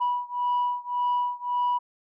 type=beating tone pair; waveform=sine; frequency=978 / 979.8 Hz; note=B5 / B5; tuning=-17 / -14 cents; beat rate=1.8 Hz; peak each=-25 / -26 dBFS; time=0-1.79 s; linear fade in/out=20 ms; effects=tanh soft clip ceiling -19 dBFS